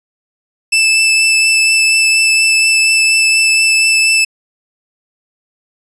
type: tone with vibrato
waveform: sawtooth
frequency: 2637 Hz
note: E7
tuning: in tune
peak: -5 dBFS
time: 0.72-4.25 s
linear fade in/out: 10 ms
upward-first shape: triangle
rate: 4.2 Hz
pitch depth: 10 cents each way
effects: resampled to 24000 Hz